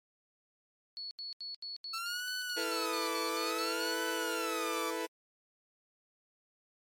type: tone bursts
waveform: sine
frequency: 4400 Hz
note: C#8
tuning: 14 cents flat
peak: -39 dBFS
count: 14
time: 0.97-3.944 s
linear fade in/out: 0 ms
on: 140 ms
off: 78 ms
type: tone with vibrato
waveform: sawtooth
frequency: 1319 Hz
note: E6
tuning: 1 cent sharp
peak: -33 dBFS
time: 1.93-4.91 s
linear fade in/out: 10 ms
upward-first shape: sine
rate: 0.59 Hz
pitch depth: 220 cents each way
type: chord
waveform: sawtooth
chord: E suspended fourth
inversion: none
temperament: equal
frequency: 329.6 / 440 / 493.9 Hz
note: E4 / A4 / B4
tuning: 0 / 0 / 0 cents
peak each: -35 dBFS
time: 2.56-5.07 s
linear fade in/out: 20 ms
effects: MP3 64 kbps